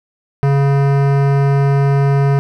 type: tone with hard clipping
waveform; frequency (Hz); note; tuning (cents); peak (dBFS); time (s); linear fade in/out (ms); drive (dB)
sine; 139.4; C#3; +10; -12; 0.43-2.39; 0; 18
effects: none